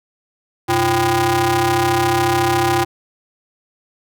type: ring-modulated tone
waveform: sawtooth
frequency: 220 Hz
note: A3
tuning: in tune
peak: -7 dBFS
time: 0.68-2.85 s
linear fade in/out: 20 ms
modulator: 567 Hz
effects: none